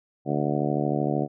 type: harmonic tone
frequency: 73.1 Hz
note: D2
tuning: 7 cents flat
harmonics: 2 / 3 / 4 / 5 / 6 / 7 / 8 / 9 / 10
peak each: -28 / -30 / -29 / -31 / -33 / -37 / -33 / -34 / -33 dBFS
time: 0.25-1.28 s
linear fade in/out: 50 ms
effects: none